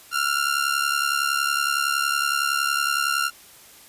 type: ring-modulated tone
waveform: sawtooth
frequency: 1390 Hz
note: F6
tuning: 9 cents flat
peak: -14 dBFS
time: 0.11-3.31 s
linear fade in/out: 50 ms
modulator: 35.4 Hz
effects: white hiss -48 dBFS RMS until 3.88 s + resampled to 32000 Hz